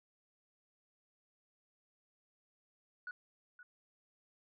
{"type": "tone with echo", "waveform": "sine", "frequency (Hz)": 1467, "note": "F#6", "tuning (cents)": -15, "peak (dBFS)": -40, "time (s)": [3.07, 3.11], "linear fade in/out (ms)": 2, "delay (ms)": 520, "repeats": 1, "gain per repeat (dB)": -13, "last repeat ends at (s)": 3.63, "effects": ["tanh soft clip ceiling -37 dBFS"]}